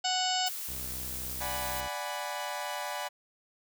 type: harmonic tone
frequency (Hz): 740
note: F#5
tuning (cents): 0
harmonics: 1 / 2 / 3 / 4 / 5 / 6 / 7 / 8 / 9 / 10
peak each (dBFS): -31 / -39 / -44 / -33 / -40 / -37 / -36 / -46 / -48 / -37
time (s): 0.04-0.49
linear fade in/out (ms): 10
type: noise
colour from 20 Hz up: blue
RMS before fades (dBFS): -38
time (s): 0.46-1.81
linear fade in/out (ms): 10
type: tone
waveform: sawtooth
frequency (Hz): 64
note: C2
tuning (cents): -38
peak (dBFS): -38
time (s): 0.68-1.88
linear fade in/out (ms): 10
type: chord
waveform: sawtooth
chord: G# half-diminished seventh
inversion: second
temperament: equal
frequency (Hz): 587.3 / 740 / 830.6 / 987.8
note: D5 / F#5 / G#5 / B5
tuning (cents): 0 / 0 / 0 / 0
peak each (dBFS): -36 / -36 / -36 / -35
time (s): 1.4-3.09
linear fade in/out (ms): 20
effects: none